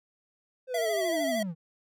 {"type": "linear sweep", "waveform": "triangle", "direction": "down", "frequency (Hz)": [523.3, 153], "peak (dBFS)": -29, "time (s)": [0.67, 1.55], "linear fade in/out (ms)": 50}
{"type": "tone with vibrato", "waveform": "square", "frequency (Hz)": 659.3, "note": "E5", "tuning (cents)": 0, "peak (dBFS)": -28, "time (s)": [0.74, 1.43], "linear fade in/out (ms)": 5, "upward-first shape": "sine", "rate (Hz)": 13, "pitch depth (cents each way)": 48}
{"effects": []}